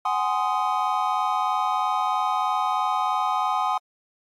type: chord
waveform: triangle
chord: Ab dominant seventh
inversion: third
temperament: just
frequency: 747.5 / 830.6 / 1038.3 / 1245.9 Hz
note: Gb5 / Ab5 / C6 / Eb6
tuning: +17 / 0 / -14 / +2 cents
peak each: -25 dBFS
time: 0.05-3.78 s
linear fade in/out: 5 ms
effects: AAC 64 kbps